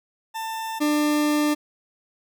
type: tone pair in turn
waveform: 40% pulse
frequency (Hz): 892 / 298.2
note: A5 / D4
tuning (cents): +23 / +27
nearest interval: octave + perfect fifth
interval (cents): 1896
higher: first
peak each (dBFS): -27 / -18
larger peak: second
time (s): 0.34-0.8 / 0.8-1.55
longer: second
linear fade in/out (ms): 20
effects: none